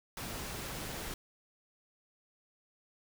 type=noise; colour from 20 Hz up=pink; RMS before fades=-41 dBFS; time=0.17-1.14 s; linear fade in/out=2 ms; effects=none